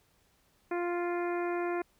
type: harmonic tone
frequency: 349.2 Hz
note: F4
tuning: in tune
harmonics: 1 / 2 / 3 / 4 / 5 / 6 / 7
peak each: -31 / -37 / -41 / -43 / -45 / -47 / -48 dBFS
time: 0.71-1.82 s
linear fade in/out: 5 ms
effects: pink hiss -69 dBFS RMS until 1.99 s